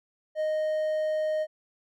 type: tone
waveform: triangle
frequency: 620 Hz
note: D#5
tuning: 6 cents flat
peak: -23 dBFS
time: 0.35-1.47 s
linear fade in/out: 50 ms
effects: none